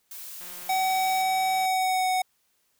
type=noise; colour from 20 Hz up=blue; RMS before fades=-40 dBFS; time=0.11-1.22 s; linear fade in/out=2 ms
type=click train; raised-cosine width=0.3 ms; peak=-32 dBFS; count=223; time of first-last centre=0.41-1.657 s; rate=178 Hz
type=tone with pitch glide; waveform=square; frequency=756 to 743 Hz; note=F#5 to F#5; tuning=+37 to +7 cents; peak=-23 dBFS; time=0.69-2.22 s; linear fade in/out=5 ms; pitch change=-30 cents; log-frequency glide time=1.54-2.09 s
effects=white hiss -70 dBFS RMS until 2.79 s